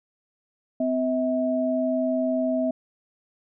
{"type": "tone pair together", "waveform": "sine", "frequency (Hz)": [255.5, 643.8], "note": ["C4", "E5"], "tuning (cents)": [-41, -41], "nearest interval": "octave + major third", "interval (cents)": 1600, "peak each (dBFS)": -24, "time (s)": [0.8, 2.71], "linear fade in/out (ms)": 5, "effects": []}